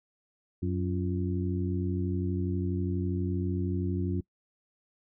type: harmonic tone with a mistuned harmonic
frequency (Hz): 92.5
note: F#2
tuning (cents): 0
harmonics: 1 / 2 / 3 / 4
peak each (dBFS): -30 / -33 / -35 / -36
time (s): 0.62-4.21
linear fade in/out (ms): 10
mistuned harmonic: 4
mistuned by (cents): -99
effects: noise-tail reverb RT60 0.1 s tail -23 dB re dry